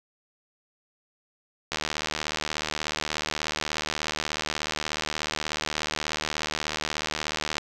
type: click train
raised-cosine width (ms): 0.2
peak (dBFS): -10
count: 450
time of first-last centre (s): 1.72-7.582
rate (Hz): 76.6
effects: none